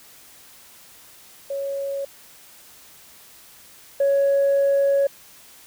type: tone pair in turn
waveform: sine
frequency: 554.4 / 556.4 Hz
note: C#5 / C#5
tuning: 0 / +6 cents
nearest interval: unison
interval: 6 cents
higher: second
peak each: -24 / -14 dBFS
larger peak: second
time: 1.5-2.05 / 4-5.07 s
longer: second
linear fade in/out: 5 ms
effects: tanh soft clip ceiling -13 dBFS + white hiss -48 dBFS RMS until 5.66 s